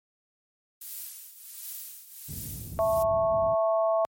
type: noise with tremolo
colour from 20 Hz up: violet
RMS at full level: -35 dBFS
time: 0.81-3.03 s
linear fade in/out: 5 ms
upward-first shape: triangle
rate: 1.4 Hz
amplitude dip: 80%
type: low-pass noise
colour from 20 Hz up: pink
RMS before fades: -35 dBFS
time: 2.28-3.55 s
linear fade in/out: 10 ms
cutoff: 140 Hz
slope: 12 dB/octave
type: harmonic tone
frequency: 220 Hz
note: A3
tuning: in tune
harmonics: 3 / 4 / 5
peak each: -22 / -34 / -31 dBFS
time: 2.79-4.05 s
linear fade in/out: 0 ms
effects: high-pass 80 Hz 12 dB/octave + MP3 64 kbps